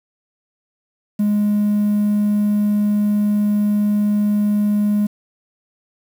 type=tone; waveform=triangle; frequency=207.7 Hz; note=G#3; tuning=in tune; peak=-11 dBFS; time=1.19-5.07 s; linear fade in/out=10 ms; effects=tanh soft clip ceiling -9 dBFS + 7-bit